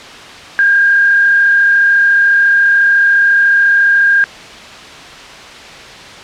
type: tone with frequency modulation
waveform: sine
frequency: 1609 Hz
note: G6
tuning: 45 cents sharp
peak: -6 dBFS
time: 0.59-4.24 s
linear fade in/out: 0 ms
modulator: 34.1 Hz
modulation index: 0.65
effects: white hiss -31 dBFS RMS until 6.23 s + low-pass 4000 Hz 12 dB/octave